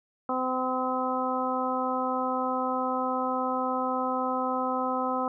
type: harmonic tone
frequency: 256.6 Hz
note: C4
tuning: 34 cents flat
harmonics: 1 / 2 / 3 / 4 / 5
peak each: -32 / -32 / -32 / -32 / -32 dBFS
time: 0.29-5.28 s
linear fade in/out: 2 ms
effects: none